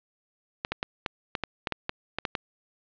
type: clicks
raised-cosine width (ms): 0.3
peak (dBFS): -12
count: 12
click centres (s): 0.649 / 0.72 / 0.829 / 1.062 / 1.352 / 1.437 / 1.672 / 1.723 / 1.894 / 2.186 / 2.252 / 2.352
effects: resampled to 11025 Hz + 7-bit